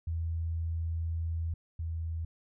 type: tone pair in turn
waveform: sine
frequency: 82.41 / 81.89 Hz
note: E2 / E2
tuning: 0 / -11 cents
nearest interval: unison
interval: 11 cents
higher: first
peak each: -30 / -32 dBFS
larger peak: first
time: 0.07-1.54 / 1.79-2.25 s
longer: first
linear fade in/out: 5 ms
effects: none